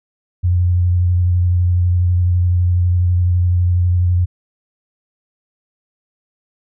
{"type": "tone with vibrato", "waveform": "sine", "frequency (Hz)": 88.9, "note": "F2", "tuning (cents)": 31, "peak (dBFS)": -11, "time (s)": [0.43, 4.26], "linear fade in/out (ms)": 20, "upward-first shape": "triangle", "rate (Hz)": 12, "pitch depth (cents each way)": 26, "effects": []}